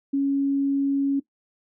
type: tone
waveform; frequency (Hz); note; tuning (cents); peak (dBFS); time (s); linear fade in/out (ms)
sine; 277.2; C#4; 0; -19; 0.13-1.2; 10
effects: noise-tail reverb RT60 0.1 s tail -17 dB re dry